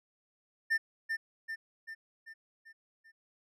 triangle tone with echo, 1796 Hz, A6, 35 cents sharp, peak -24 dBFS, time 0.7-0.78 s, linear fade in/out 20 ms, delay 390 ms, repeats 6, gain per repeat -5 dB, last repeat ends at 3.12 s, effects none

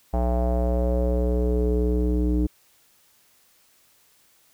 square tone with low-pass filter sweep, 61 Hz, B1, 21 cents flat, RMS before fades -22 dBFS, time 0.13-2.47 s, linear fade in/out 10 ms, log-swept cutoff 740 to 330 Hz, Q 4.8, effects white hiss -60 dBFS RMS until 4.53 s

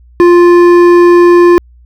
sine tone with hard clipping, 349.2 Hz, F4, in tune, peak -3 dBFS, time 0.2-1.58 s, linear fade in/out 0 ms, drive 10 dB, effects added 60 Hz sine -37 dBFS peak until 1.85 s

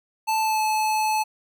square tone with pitch glide, 878 to 864.4 Hz, A5 to A5, -4 to -31 cents, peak -21 dBFS, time 0.27-1.24 s, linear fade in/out 20 ms, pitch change -27 cents, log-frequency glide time 0.41-0.62 s, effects none

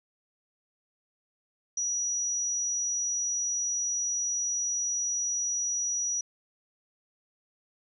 sine tone, 5830 Hz, F#8, 26 cents flat, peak -27 dBFS, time 1.77-6.21 s, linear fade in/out 5 ms, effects none

